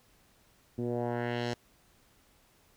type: tone with low-pass filter sweep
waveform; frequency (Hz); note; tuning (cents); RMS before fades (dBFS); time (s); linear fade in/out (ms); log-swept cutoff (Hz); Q
10% pulse; 119.9; A#2; +49; -33; 0.78-1.54; 5; 290 to 6100; 1.5
effects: pink hiss -65 dBFS RMS until 2.76 s